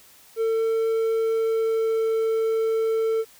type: tone with pitch glide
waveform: triangle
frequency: 449.3 to 446.7 Hz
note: A4 to A4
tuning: +36 to +26 cents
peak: -18 dBFS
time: 0.36-3.25 s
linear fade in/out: 50 ms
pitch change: -10 cents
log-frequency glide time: 1.26-2.13 s
effects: white hiss -52 dBFS RMS until 3.39 s